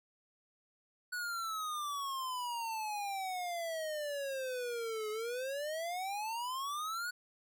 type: exponential two-way sweep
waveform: square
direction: down then up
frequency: 1480 to 423.2 to 1480 Hz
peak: -37 dBFS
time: 1.12-7.11 s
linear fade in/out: 10 ms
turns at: 5.1 s
effects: none

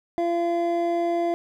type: tone pair together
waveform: triangle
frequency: 341.9 / 683.8 Hz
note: F4 / F5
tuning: -37 / -37 cents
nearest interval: octave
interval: 1200 cents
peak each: -22 dBFS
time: 0.18-1.34 s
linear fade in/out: 0 ms
effects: none

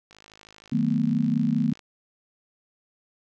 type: click train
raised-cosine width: 0.2 ms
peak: -31 dBFS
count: 90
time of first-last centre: 0.11-1.792 s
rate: 52.9 Hz
type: chord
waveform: sine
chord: B dominant seventh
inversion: first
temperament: just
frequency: 154.34 / 185.21 / 222.2 / 246.9 Hz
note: D#3 / F#3 / A3 / B3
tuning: -14 / +2 / +17 / 0 cents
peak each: -27 / -30 / -24 / -25 dBFS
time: 0.72-1.73 s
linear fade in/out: 5 ms
effects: none

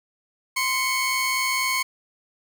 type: tone pair together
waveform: sawtooth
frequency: 1042 / 2208 Hz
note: C6 / C#7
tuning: -7 / -7 cents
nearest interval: octave + minor second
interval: 1300 cents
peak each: -22 / -20 dBFS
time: 0.56-1.83 s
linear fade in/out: 10 ms
effects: none

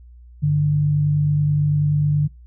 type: tone pair together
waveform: sine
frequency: 98.8 / 148.03 Hz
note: G2 / D3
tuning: +14 / +14 cents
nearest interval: perfect fifth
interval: 700 cents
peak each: -26 / -15 dBFS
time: 0.42-2.28 s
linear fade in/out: 20 ms
effects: noise-tail reverb RT60 0.2 s tail -25 dB re dry + added 60 Hz sine -41 dBFS peak until 2.46 s

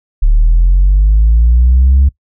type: linear sweep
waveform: sine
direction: up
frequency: 35.5 to 69.3 Hz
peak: -3 dBFS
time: 0.22-2.09 s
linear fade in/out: 10 ms
effects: noise-tail reverb RT60 0.1 s tail -21 dB re dry + tanh soft clip ceiling -2 dBFS

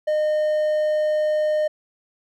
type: tone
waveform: triangle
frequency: 611 Hz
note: D#5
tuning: 32 cents flat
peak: -16 dBFS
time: 0.07-1.68 s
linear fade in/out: 10 ms
effects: none

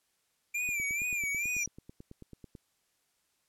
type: tone with vibrato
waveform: square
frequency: 2362 Hz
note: D7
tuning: 9 cents sharp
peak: -31 dBFS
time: 0.54-1.64 s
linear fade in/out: 10 ms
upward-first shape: sine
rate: 2.3 Hz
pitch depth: 86 cents each way
type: click train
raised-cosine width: 3 ms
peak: -34 dBFS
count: 18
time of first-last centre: 0.69-2.552 s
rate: 9.13 Hz
type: tone with exponential growth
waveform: sine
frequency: 5810 Hz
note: F#8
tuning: 32 cents flat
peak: -30 dBFS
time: 1.3-1.66 s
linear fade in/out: 2 ms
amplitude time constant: 78 ms
effects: white hiss -75 dBFS RMS until 3.48 s + low-pass 12000 Hz 12 dB/octave

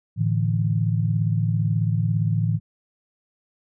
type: chord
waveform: sine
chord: A suspended fourth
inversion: none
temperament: equal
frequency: 110 / 146.83 / 164.81 Hz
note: A2 / D3 / E3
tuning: 0 / 0 / 0 cents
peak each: -21 / -26 / -24 dBFS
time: 0.16-2.6 s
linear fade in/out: 50 ms
effects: none

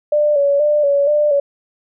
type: tone with vibrato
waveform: sine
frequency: 580 Hz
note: D5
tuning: 22 cents flat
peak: -11 dBFS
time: 0.12-1.4 s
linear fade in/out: 5 ms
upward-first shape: square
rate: 2.1 Hz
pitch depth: 45 cents each way
effects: none

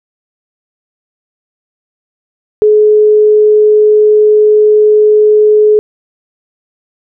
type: tone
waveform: sine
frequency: 424.6 Hz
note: G#4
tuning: 38 cents sharp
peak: -3 dBFS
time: 2.62-5.79 s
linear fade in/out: 0 ms
effects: none

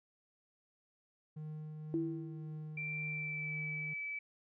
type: tone with tremolo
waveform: triangle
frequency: 153.9 Hz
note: D#3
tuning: 19 cents flat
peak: -39 dBFS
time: 1.36-3.94 s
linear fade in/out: 10 ms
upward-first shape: triangle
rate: 1.9 Hz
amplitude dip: 30%
type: tone with exponential decay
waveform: sine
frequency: 329.6 Hz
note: E4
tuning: in tune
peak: -30 dBFS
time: 1.94-2.77 s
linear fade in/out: 1 ms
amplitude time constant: 180 ms
type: tone with pitch glide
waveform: sine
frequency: 2352 to 2302 Hz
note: D7 to D7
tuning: +2 to -35 cents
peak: -38 dBFS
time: 2.77-4.19 s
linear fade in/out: 5 ms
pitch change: -37 cents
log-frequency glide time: 3.07-3.59 s
effects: none

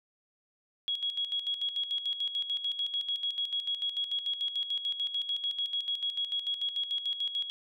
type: tone with tremolo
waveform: sine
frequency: 3322 Hz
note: G#7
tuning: in tune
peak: -28 dBFS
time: 0.88-7.5 s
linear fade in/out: 0 ms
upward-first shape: square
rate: 6.8 Hz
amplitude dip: 65%
effects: none

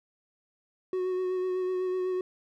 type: tone with vibrato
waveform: triangle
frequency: 368.8 Hz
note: F#4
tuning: 6 cents flat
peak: -25 dBFS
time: 0.93-2.21 s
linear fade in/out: 2 ms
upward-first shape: sine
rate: 8 Hz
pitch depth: 19 cents each way
effects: none

